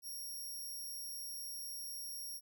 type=tone; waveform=5% pulse; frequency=5588 Hz; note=F8; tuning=in tune; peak=-37 dBFS; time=0.02-2.41 s; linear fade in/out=50 ms; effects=none